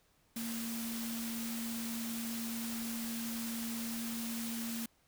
sine tone in noise, 230 Hz, A#3, 23 cents flat, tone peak -38 dBFS, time 0.36-4.86 s, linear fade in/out 5 ms, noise white, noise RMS -43 dBFS, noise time 0.36-4.86 s, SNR +2 dB, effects pink hiss -71 dBFS RMS until 5.07 s

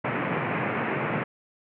pink band-pass noise, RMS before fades -28 dBFS, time 0.04-1.24 s, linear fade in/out 10 ms, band 120 to 2500 Hz, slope 48 dB/octave, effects none

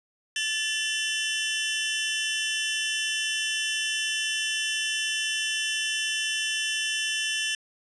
sawtooth tone cluster, 1744 / 2723 / 3035 Hz, A6 / F7 / F#7, -16 / -44 / +43 cents, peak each -27 dBFS, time 0.36-7.55 s, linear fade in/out 2 ms, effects resampled to 22050 Hz + 9-bit

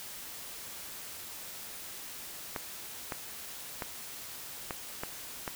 clicks, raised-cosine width 0.5 ms, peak -19 dBFS, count 6, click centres 2.562 / 3.122 / 3.822 / 4.708 / 5.035 / 5.478 s, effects white hiss -44 dBFS RMS until 5.55 s

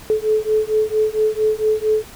sine beating tone pair, 430 / 434.4 Hz, A4 / A4, -40 / -22 cents, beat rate 4.4 Hz, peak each -18 dBFS, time 0.1-2.04 s, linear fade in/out 0 ms, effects pink hiss -40 dBFS RMS until 2.15 s

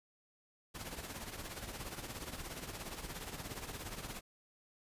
pink noise with tremolo, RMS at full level -42 dBFS, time 0.74-4.21 s, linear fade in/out 20 ms, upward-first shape triangle, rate 17 Hz, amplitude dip 70%, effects resampled to 32000 Hz

